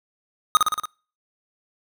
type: tone with echo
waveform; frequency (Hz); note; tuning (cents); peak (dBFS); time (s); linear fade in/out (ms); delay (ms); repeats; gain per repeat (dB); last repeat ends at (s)
square; 1244.5; D#6; 0; -12; 0.55-0.57; 0; 57; 5; -3; 0.855
effects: noise-tail reverb RT60 0.4 s tail -26 dB re dry